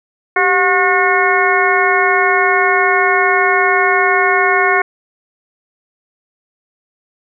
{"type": "harmonic tone with a mistuned harmonic", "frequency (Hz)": 362.6, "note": "F#4", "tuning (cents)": -35, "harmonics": [1, 2, 3, 4, 5, 6], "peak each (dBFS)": [-17, -17, -17, -17, -17, -17], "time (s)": [0.36, 4.82], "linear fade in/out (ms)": 5, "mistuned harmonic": 1, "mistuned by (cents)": 130, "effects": []}